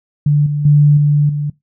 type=tone with level steps; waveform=sine; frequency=146.83 Hz; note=D3; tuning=in tune; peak=-8 / -14 / -5 / -8 / -15 dBFS; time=0.26-1.5 s; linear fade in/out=5 ms; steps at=0.46 / 0.65 / 0.97 / 1.29 s; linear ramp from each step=5 ms; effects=noise-tail reverb RT60 0.2 s tail -22 dB re dry